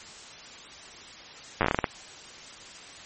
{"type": "slowing click train", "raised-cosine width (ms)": 0.5, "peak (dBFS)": -7, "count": 10, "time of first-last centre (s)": [1.61, 1.842], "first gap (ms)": 9, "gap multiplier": 1.25, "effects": ["white hiss -45 dBFS RMS until 3.05 s", "MP3 32 kbps"]}